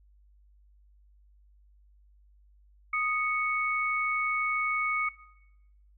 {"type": "tone pair together", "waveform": "sine", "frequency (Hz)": [1244.2, 2217], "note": ["D#6", "C#7"], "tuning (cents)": [0, 0], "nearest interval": "minor seventh", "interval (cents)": 1000, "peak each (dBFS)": [-30, -28], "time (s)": [2.93, 5.09], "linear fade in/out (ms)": 5, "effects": ["noise-tail reverb RT60 0.9 s tail -18 dB re dry", "added 50 Hz sine -57 dBFS peak until 5.97 s"]}